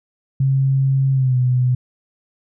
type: tone with pitch glide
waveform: sine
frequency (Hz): 134.9 to 125.87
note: C#3 to B2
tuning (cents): -47 to +33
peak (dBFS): -13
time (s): 0.4-1.75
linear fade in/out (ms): 5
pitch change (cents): -120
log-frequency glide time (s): 1.12-1.37
effects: none